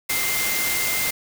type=tone in noise; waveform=sine; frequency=2093 Hz; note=C7; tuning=in tune; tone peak=-26 dBFS; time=0.09-1.11 s; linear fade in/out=10 ms; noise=white; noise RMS=-24 dBFS; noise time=0.09-1.11 s; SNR=-5 dB; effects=none